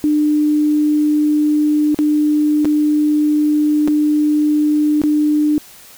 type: tone with dropouts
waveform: sine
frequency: 300 Hz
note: D4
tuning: 37 cents sharp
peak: -11 dBFS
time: 0.04-5.58 s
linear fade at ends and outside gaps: 0 ms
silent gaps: 1.945-1.989 / 2.647-2.654 / 3.876-3.882 / 5.017-5.037 s
effects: white hiss -41 dBFS RMS until 5.97 s